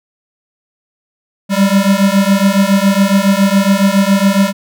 square beating tone pair, 193.4 / 200.6 Hz, G3 / G3, -23 / +40 cents, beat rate 7.2 Hz, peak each -12 dBFS, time 1.49-4.53 s, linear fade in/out 50 ms, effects none

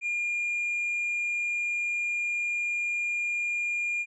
triangle tone with tanh clipping, 2413 Hz, D7, 46 cents sharp, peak -27 dBFS, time 0.01-4.06 s, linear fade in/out 50 ms, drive 6 dB, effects resampled to 24000 Hz

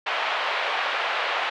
pink band-pass noise, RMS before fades -26 dBFS, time 0.06-1.5 s, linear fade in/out 10 ms, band 620 to 3300 Hz, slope 24 dB/octave, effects none

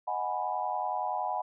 sine chord, G# minor seventh, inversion second, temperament equal, 622.3 / 740 / 830.6 / 987.8 Hz, D#5 / F#5 / G#5 / B5, 0 / 0 / 0 / 0 cents, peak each -39 / -33 / -34 / -35 dBFS, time 0.07-1.42 s, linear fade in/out 10 ms, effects none

